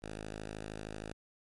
5% pulse tone, 53 Hz, G#1, 36 cents sharp, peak -30 dBFS, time 0.02-1.13 s, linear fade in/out 10 ms, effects MP3 48 kbps

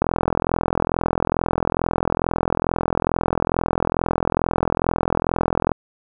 click train, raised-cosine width 1 ms, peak -4 dBFS, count 242, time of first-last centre 0.02-5.717 s, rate 42.3 Hz, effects none

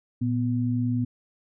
sine tone pair together, 116.54 / 246.9 Hz, A#2 / B3, 0 / 0 cents, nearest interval octave + minor second, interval 1300 cents, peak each -25 dBFS, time 0.21-1.05 s, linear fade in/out 10 ms, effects none

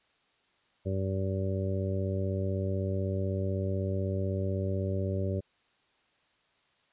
harmonic tone, 96 Hz, G2, 36 cents flat, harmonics 1 / 2 / 3 / 4 / 5 / 6, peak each -30 / -36 / -41 / -37 / -41 / -38 dBFS, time 0.85-5.41 s, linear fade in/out 20 ms, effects white hiss -69 dBFS RMS until 6.92 s + resampled to 8000 Hz

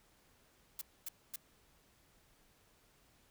blue noise bursts, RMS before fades -42 dBFS, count 3, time 0.79-1.359 s, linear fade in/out 2 ms, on 23 ms, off 250 ms, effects pink hiss -69 dBFS RMS until 3.3 s

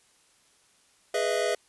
square chord, E major seventh, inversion first, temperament equal with one note detuned, 415.3 / 493.9 / 622.3 / 668.5 Hz, G#4 / B4 / D#5 / E5, 0 / 0 / 0 / +24 cents, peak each -31 dBFS, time 1.14-1.55 s, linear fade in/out 5 ms, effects white hiss -63 dBFS RMS until 1.68 s + resampled to 24000 Hz

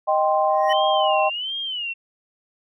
sine chord, C minor, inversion first, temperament equal, 622.3 / 784 / 1046.5 Hz, Eb5 / G5 / C6, 0 / 0 / 0 cents, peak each -20 / -20 / -23 dBFS, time 0.07-1.3 s, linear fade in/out 20 ms
triangle tone with exponential growth, 1871 Hz, A#6, 6 cents sharp, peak -20 dBFS, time 0.49-0.73 s, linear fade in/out 5 ms, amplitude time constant 51 ms
sine tone with vibrato, 2960 Hz, F#7, in tune, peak -25 dBFS, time 0.69-1.94 s, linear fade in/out 20 ms, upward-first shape sine, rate 1.4 Hz, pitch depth 150 cents each way
effects none

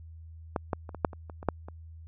clicks, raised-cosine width 1 ms, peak -14 / -14 / -28 / -25 / -8 / -29 / -29 / -28 / -10 / -28 dBFS, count 10, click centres 0.562 / 0.732 / 0.892 / 0.947 / 1.048 / 1.132 / 1.298 / 1.429 / 1.487 / 1.685 s, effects added 81 Hz sine -44 dBFS peak until 2.07 s

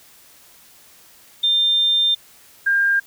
sine tone pair in turn, 3600 / 1603.6 Hz, A7 / G6, +39 / +39 cents, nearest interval octave + major second, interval 1400 cents, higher first, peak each -14 dBFS, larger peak neither, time 1.43-2.15 / 2.66-3 s, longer first, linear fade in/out 10 ms, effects white hiss -49 dBFS RMS until 3.06 s

